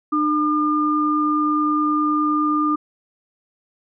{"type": "tone pair together", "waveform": "sine", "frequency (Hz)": [301.6, 1206.4], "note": ["D4", "D6"], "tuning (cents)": [46, 46], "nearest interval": "2 octaves", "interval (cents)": 2400, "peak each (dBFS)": -19, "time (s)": [0.12, 2.76], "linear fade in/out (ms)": 10, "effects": []}